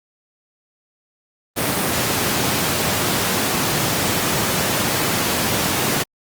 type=high-pass noise; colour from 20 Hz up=pink; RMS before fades=-20 dBFS; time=1.56-6.04 s; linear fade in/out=20 ms; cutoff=100 Hz; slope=24 dB/octave; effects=Opus 32 kbps